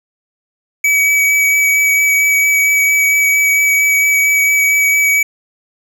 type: tone with vibrato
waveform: square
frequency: 2278 Hz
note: C#7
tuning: 47 cents sharp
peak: -10 dBFS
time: 0.84-5.23 s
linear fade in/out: 5 ms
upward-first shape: sine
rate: 4.4 Hz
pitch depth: 11 cents each way
effects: none